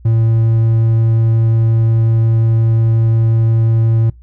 triangle tone, 113.2 Hz, A2, 50 cents sharp, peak -7 dBFS, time 0.05-4.1 s, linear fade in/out 5 ms, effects noise-tail reverb RT60 0.2 s tail -25 dB re dry + added 60 Hz sine -37 dBFS peak until 4.22 s

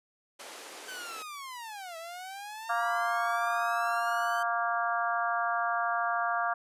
pink band-pass noise, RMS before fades -46 dBFS, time 0.39-1.23 s, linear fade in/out 10 ms, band 360 to 11000 Hz, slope 24 dB/octave
sawtooth linear two-way sweep, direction down then up, 1544 to 647 to 1544 Hz, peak -36 dBFS, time 0.88-4.43 s, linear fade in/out 5 ms, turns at 1.97 s
harmonic tone, 233.1 Hz, A#3, in tune, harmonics 3 / 4 / 5 / 6 / 7, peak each -31 / -37 / -32 / -34 / -36 dBFS, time 2.69-6.54 s, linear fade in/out 10 ms
effects resampled to 32000 Hz

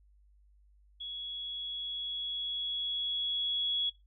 sine tone with level ramp, 3354 Hz, G#7, 16 cents sharp, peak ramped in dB -38 to -28 dBFS, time 1-3.9 s, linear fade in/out 10 ms, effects noise-tail reverb RT60 0.2 s tail -19 dB re dry + added 50 Hz sine -60 dBFS peak until 4.06 s

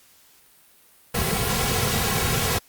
pink noise with comb filter, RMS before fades -23 dBFS, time 1.14-2.59 s, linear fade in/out 10 ms, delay 3.3 ms, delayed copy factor -0.8, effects white hiss -55 dBFS RMS until 2.68 s + Opus 48 kbps

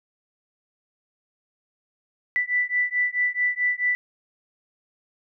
sine beating tone pair, 1975.5 / 1980.1 Hz, B6 / B6, 0 / +4 cents, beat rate 4.6 Hz, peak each -24 dBFS, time 2.36-3.95 s, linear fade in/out 0 ms, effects none

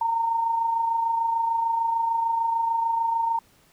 sine tone with amplitude modulation, 917 Hz, A#5, 29 cents flat, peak -19 dBFS, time 0.01-3.39 s, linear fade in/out 5 ms, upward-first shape sine, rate 26.7 Hz, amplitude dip 45%, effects pink hiss -59 dBFS RMS until 3.72 s

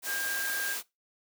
sine tone in noise, 1606 Hz, G6, 41 cents sharp, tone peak -32 dBFS, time 0.05-0.77 s, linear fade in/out 50 ms, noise white, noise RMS -35 dBFS, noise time 0.02-0.83 s, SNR 0 dB, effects noise-tail reverb RT60 0.2 s tail -20 dB re dry + high-pass 300 Hz 12 dB/octave

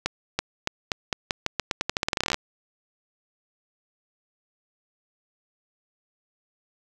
accelerating click train, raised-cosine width 0.2 ms, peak -6 dBFS, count 24, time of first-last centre 0.06-2.344 s, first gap 330 ms, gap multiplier 0.86, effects none

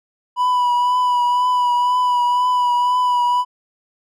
triangle tone with vibrato, 985 Hz, B5, 5 cents flat, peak -12 dBFS, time 0.36-3.45 s, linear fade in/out 50 ms, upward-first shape triangle, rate 2 Hz, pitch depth 29 cents each way, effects none

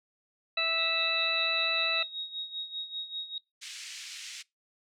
harmonic tone, 657 Hz, E5, 6 cents flat, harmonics 1 / 2 / 3 / 4 / 6, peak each -37 / -36 / -39 / -29 / -30 dBFS, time 0.57-2.03 s, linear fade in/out 5 ms
sine tone with tremolo, 3769 Hz, A#7, 18 cents sharp, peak -32 dBFS, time 0.78-3.38 s, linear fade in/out 2 ms, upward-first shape sine, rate 5.1 Hz, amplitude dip 75%
pink band-pass noise, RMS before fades -43 dBFS, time 3.61-4.43 s, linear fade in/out 20 ms, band 2200 to 7700 Hz, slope 24 dB/octave
effects noise-tail reverb RT60 0.2 s tail -23 dB re dry

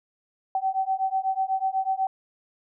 sine beating tone pair, 762 / 770.1 Hz, G5 / G5, -49 / -31 cents, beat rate 8.1 Hz, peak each -26 dBFS, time 0.55-2.07 s, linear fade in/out 2 ms, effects none

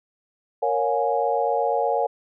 sine chord, Bb minor seventh, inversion none, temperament equal with one note detuned, 466.2 / 554.4 / 715.2 / 830.6 Hz, Bb4 / Db5 / F5 / Ab5, 0 / 0 / +41 / 0 cents, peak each -25 dBFS, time 0.62-2.07 s, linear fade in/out 10 ms, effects none

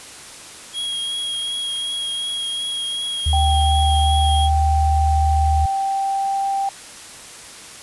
square tone with vibrato, 3288 Hz, G#7, 18 cents flat, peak -23 dBFS, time 0.73-4.5 s, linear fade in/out 50 ms, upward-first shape triangle, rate 2.7 Hz, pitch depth 17 cents each way
sine tone, 76.1 Hz, D#2, 38 cents flat, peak -15 dBFS, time 3.26-5.66 s, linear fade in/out 5 ms
sine tone with pitch glide, 781 to 786.9 Hz, G5 to G5, -7 to +6 cents, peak -18 dBFS, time 3.33-6.69 s, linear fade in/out 2 ms, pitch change +13 cents, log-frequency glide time 5.76-6.47 s
effects white hiss -38 dBFS RMS until 7.82 s + resampled to 24000 Hz

